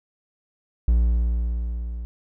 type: tone with level ramp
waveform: triangle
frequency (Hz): 58.27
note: A#1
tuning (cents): 0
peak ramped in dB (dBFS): -12 to -27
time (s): 0.88-2.05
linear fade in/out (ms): 0
effects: none